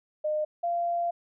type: tone pair in turn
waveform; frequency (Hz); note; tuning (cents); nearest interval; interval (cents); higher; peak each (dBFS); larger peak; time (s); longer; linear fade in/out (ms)
sine; 610 / 689.8; D#5 / F5; -34 / -22; major second; 212; second; -25; neither; 0.24-0.45 / 0.63-1.11; second; 10
effects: none